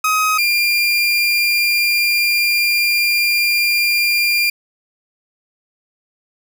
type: tone pair in turn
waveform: 30% pulse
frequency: 1263 / 2395 Hz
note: D#6 / D7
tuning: +26 / +33 cents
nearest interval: major seventh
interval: 1107 cents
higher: second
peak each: -11 dBFS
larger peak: neither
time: 0.04-0.38 / 0.38-4.5 s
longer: second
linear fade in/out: 5 ms
effects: none